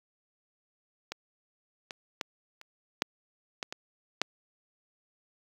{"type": "clicks", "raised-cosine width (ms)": 0.2, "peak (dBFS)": [-18, -21, -14, -30, -7, -16, -20, -8], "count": 8, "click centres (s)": [1.12, 1.908, 2.212, 2.614, 3.021, 3.628, 3.725, 4.216], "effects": ["high-pass 200 Hz 12 dB/octave", "8-bit"]}